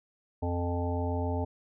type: harmonic tone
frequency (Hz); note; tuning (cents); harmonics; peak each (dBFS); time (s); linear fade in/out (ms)
87.31; F2; 0; 1 / 3 / 5 / 7 / 9 / 10; -30 / -35 / -37 / -38 / -40 / -40; 0.42-1.45; 10
effects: none